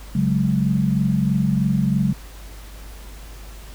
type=chord; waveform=sine; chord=C# suspended fourth; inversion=none; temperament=just; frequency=138.59 / 184.79 / 207.9 Hz; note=C#3 / F#3 / G#3; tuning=0 / -2 / +2 cents; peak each=-21 / -20 / -21 dBFS; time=0.15-2.13 s; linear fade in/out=5 ms; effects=added 50 Hz sine -36 dBFS peak until 3.74 s + pink hiss -44 dBFS RMS until 3.74 s